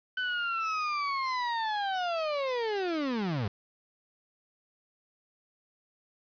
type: linear sweep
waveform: 35% pulse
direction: down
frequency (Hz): 1520 to 92.5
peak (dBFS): -27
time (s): 0.17-3.48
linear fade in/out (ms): 5
effects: resampled to 11025 Hz + 9-bit